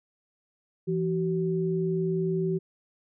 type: tone pair together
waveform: sine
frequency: 167.7 / 379 Hz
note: E3 / F#4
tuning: +30 / +42 cents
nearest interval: octave + major second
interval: 1412 cents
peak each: -27 dBFS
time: 0.87-2.59 s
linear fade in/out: 20 ms
effects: none